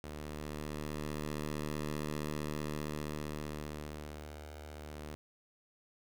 10% pulse ring-modulated tone, 75.3 Hz, D2, 44 cents sharp, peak -27 dBFS, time 0.04-5.15 s, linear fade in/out 0 ms, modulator 75.4 Hz, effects none

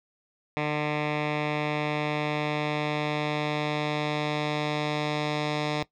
10% pulse tone with low-pass filter sweep, 150 Hz, D3, 37 cents sharp, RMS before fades -28 dBFS, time 0.57-5.83 s, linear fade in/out 0 ms, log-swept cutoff 2700 to 4200 Hz, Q 1.7, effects noise-tail reverb RT60 0.1 s tail -17 dB re dry

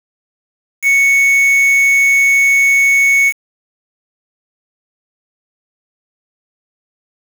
triangle tone with quantisation, 2217 Hz, C#7, in tune, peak -6 dBFS, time 0.82-3.33 s, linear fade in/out 50 ms, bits 4, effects none

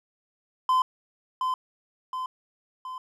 triangle tone with echo, 1026 Hz, C6, 34 cents flat, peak -17 dBFS, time 0.69-0.82 s, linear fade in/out 2 ms, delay 720 ms, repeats 3, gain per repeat -5 dB, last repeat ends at 2.98 s, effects none

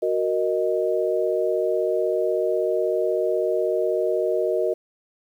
sine chord, D# minor, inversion first, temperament equal, 370 / 466.2 / 622.3 Hz, F#4 / A#4 / D#5, 0 / 0 / 0 cents, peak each -24 dBFS, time 0.02-4.74 s, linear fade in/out 10 ms, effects 9-bit

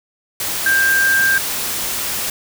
sine tone in noise, 1587 Hz, G6, 21 cents sharp, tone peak -12 dBFS, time 0.66-1.38 s, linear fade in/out 2 ms, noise white, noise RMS -22 dBFS, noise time 0.4-2.3 s, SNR +7 dB, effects none

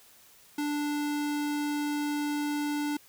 square tone, 293.7 Hz, D4, in tune, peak -29 dBFS, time 0.58-2.97 s, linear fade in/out 5 ms, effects white hiss -57 dBFS RMS until 3.08 s

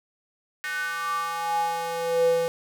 square tone with high-pass filter sweep, 167.2 Hz, E3, 25 cents sharp, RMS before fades -26 dBFS, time 0.64-2.48 s, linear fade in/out 0 ms, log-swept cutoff 1700 to 420 Hz, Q 7.2, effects none

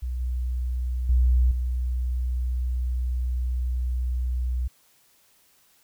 sine tone with level steps, 62 Hz, B1, 7 cents sharp, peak -26 / -24 / -16 / -23 dBFS, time 0.02-4.68 s, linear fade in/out 10 ms, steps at 0.2 / 1.09 / 1.51 s, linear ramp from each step 5 ms, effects white hiss -61 dBFS RMS until 5.83 s

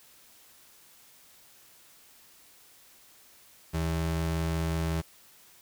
square ring-modulated tone, 120 Hz, B2, 49 cents flat, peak -25 dBFS, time 3.73-5.02 s, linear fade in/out 20 ms, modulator 42.7 Hz, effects white hiss -57 dBFS RMS until 5.61 s

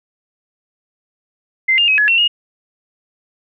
sine tone with pitch steps, 2078 / 2813 / 2546 / 1695 / 2717 / 2861 Hz, C7 / F7 / D#7 / G#6 / F7 / F7, -12 / +12 / +39 / +35 / -48 / +41 cents, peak -10 dBFS, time 1.68-2.28 s, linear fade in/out 10 ms, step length 100 ms, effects none

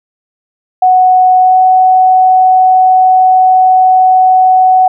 sine tone with pitch glide, 740 to 745.6 Hz, F#5 to F#5, 0 to +13 cents, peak -3 dBFS, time 0.82-4.88 s, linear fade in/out 5 ms, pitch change +13 cents, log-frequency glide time 1.4-1.58 s, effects none

